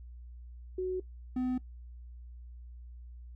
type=tone pair in turn; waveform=sine / triangle; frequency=370 / 253.5 Hz; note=F#4 / B3; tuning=0 / +45 cents; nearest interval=perfect fifth; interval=655 cents; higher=first; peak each=-30 / -27 dBFS; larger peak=second; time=0.78-1 / 1.36-1.58 s; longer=neither; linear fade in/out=5 ms; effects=noise-tail reverb RT60 0.1 s tail -18 dB re dry + added 60 Hz sine -45 dBFS peak until 3.35 s